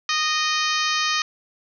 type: harmonic tone with a mistuned harmonic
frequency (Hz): 618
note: D#5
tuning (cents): -12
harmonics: 2 / 3 / 4 / 5 / 6 / 7 / 8 / 9 / 10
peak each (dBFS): -25 / -27 / -28 / -29 / -30 / -30 / -31 / -32 / -32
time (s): 0.09-1.22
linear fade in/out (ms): 2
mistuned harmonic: 6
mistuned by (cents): +20
effects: none